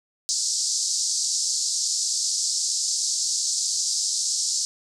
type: band-pass noise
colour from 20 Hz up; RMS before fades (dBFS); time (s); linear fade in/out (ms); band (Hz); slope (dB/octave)
pink; -25; 0.29-4.65; 0; 4600 to 8200; 48
effects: none